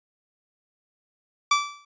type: tone with exponential decay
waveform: sawtooth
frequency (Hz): 1161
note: D6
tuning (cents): -20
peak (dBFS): -11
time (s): 1.51-1.85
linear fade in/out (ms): 5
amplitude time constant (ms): 72
effects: resampled to 16000 Hz